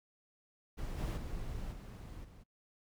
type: noise with level steps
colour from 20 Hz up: brown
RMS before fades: -40 / -36 / -42 / -47 / -54 dBFS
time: 0.77-2.44 s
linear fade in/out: 20 ms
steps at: 0.97 / 1.16 / 1.71 / 2.23 s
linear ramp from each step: 20 ms
effects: noise-tail reverb RT60 0.1 s tail -25 dB re dry